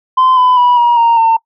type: tone with pitch steps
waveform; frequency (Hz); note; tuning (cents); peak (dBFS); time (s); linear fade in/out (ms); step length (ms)
sine; 1031 / 1004.5 / 978.8 / 953.7 / 929.2 / 905.3; C6 / B5 / B5 / A#5 / A#5 / A5; -26 / +29 / -16 / +39 / -6 / +49; -4; 0.17-1.37; 10; 200
effects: noise-tail reverb RT60 0.1 s tail -24 dB re dry + tanh soft clip ceiling -4 dBFS